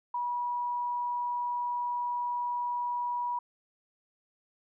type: tone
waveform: sine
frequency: 970 Hz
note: B5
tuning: 31 cents flat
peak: -29 dBFS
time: 0.14-3.39 s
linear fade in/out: 5 ms
effects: none